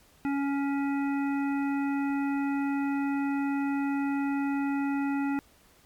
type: harmonic tone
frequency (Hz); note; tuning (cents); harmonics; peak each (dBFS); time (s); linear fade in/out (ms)
279.3; C#4; +13; 1 / 3 / 5 / 7 / 9; -26 / -36 / -40 / -43 / -45; 0.25-5.39; 0
effects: pink hiss -60 dBFS RMS until 5.85 s + MP3 96 kbps